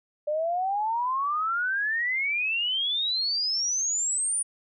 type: exponential sweep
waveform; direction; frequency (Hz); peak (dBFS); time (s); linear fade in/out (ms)
sine; up; 587.3 to 9590; -24; 0.27-4.43; 10
effects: none